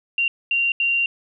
sine tone bursts at uneven times, 2766 Hz, F7, 17 cents flat, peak -17 dBFS, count 3, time 0.18-0.28 / 0.51-0.72 / 0.8-1.06 s, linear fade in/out 2 ms, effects none

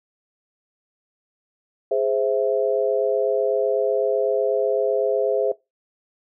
sine chord, Ab augmented, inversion none, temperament equal, 415.3 / 523.3 / 659.3 Hz, Ab4 / C5 / E5, 0 / 0 / 0 cents, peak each -22 / -22 / -23 dBFS, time 1.91-5.52 s, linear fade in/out 5 ms, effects noise-tail reverb RT60 0.2 s tail -20 dB re dry

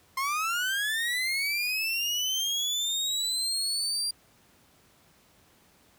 30% pulse linear sweep, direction up, 1046.5 to 4774 Hz, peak -24 dBFS, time 0.17-4.11 s, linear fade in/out 5 ms, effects pink hiss -61 dBFS RMS until 5.98 s + high-pass 60 Hz 12 dB/octave

